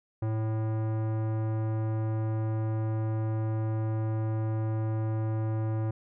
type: tone with tanh clipping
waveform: sine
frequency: 110 Hz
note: A2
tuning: in tune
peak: -29 dBFS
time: 0.22-5.91 s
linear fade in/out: 5 ms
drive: 18 dB
effects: none